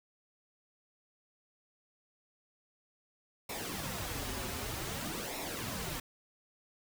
pink noise with flanger, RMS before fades -39 dBFS, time 3.49-6 s, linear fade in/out 5 ms, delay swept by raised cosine 0.64 to 6.54 ms, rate 0.53 Hz, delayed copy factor -0.65, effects none

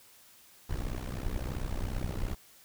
brown noise with amplitude modulation, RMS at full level -30 dBFS, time 0.69-2.35 s, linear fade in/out 10 ms, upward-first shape sine, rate 62.9 Hz, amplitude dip 90%, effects white hiss -58 dBFS RMS until 2.64 s

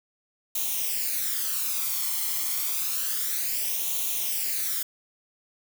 blue noise with flanger, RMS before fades -28 dBFS, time 0.55-4.83 s, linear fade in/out 5 ms, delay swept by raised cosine 0.3 to 0.95 ms, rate 0.29 Hz, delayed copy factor +0.65, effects none

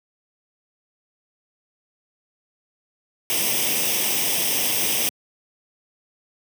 white noise with comb filter, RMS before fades -22 dBFS, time 3.3-5.09 s, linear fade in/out 0 ms, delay 0.35 ms, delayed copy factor +0.7, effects high-pass 150 Hz 12 dB/octave

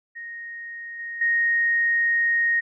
sine tone with level steps, 1865 Hz, A#6, in tune, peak -33 / -30 / -18 dBFS, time 0.15-2.61 s, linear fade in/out 20 ms, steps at 0.99 / 1.21 s, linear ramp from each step 5 ms, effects none

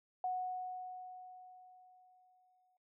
sine tone with exponential decay, 736 Hz, F#5, 9 cents flat, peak -33 dBFS, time 0.24-2.77 s, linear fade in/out 2 ms, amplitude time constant 550 ms, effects noise-tail reverb RT60 0.1 s tail -19 dB re dry

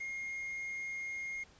triangle tone with quantisation, 2137 Hz, C7, 36 cents sharp, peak -36 dBFS, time 0-1.44 s, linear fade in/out 10 ms, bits 10, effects pink hiss -62 dBFS RMS until 1.59 s + resampled to 16000 Hz

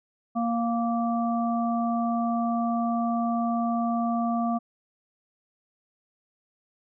harmonic tone, 233.1 Hz, A#3, in tune, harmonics 1 / 3 / 5, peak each -25 / -28 / -33 dBFS, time 0.35-4.59 s, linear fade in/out 20 ms, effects none

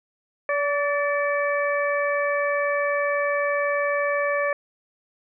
harmonic tone with a mistuned harmonic, 574 Hz, D5, 40 cents flat, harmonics 1 / 2 / 3 / 4, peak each -23 / -28 / -27 / -31 dBFS, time 0.49-4.53 s, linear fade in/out 2 ms, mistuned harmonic 3, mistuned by +38 cents, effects none

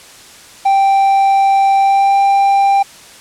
triangle tone with pitch glide, 784 to 791.7 Hz, G5 to G5, 0 to +17 cents, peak -6 dBFS, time 0.65-2.83 s, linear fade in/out 10 ms, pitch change +17 cents, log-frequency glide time 1.8-2.18 s, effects white hiss -38 dBFS RMS until 3.2 s + low-pass 9000 Hz 12 dB/octave

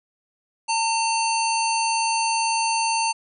harmonic tone with a mistuned harmonic, 900 Hz, A5, 39 cents sharp, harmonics 1 / 3 / 5 / 7 / 9 / 10, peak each -22 / -27 / -29 / -30 / -32 / -32 dBFS, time 0.68-3.13 s, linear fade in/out 20 ms, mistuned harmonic 7, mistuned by -16 cents, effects none

